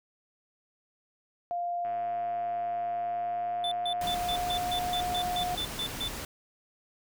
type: tone with pitch glide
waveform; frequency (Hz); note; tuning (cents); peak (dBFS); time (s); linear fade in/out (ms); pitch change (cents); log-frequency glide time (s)
sine; 698.5 to 716.5; F5 to F5; 0 to +44; -29; 1.51-5.55; 0; +44; 2.94-4.88
type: click train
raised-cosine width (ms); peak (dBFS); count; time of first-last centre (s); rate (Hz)
0.5; -33; 393; 1.85-5.414; 110
type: tone bursts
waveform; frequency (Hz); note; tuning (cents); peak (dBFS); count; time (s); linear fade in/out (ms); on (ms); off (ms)
triangle; 3520; A7; 0; -29; 12; 3.64-6.08; 2; 75; 140
type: noise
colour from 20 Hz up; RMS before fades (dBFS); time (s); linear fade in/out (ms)
pink; -38; 4.01-6.25; 2
effects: none